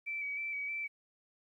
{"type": "tone with vibrato", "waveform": "sine", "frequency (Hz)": 2300, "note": "D7", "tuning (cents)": -37, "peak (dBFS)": -35, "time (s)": [0.06, 0.88], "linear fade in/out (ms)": 20, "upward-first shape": "square", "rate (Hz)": 3.2, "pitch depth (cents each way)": 22, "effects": ["12-bit"]}